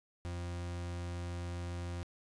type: tone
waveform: 40% pulse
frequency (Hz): 87.31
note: F2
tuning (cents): 0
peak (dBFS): -37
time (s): 0.25-2.03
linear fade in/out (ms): 0
effects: resampled to 22050 Hz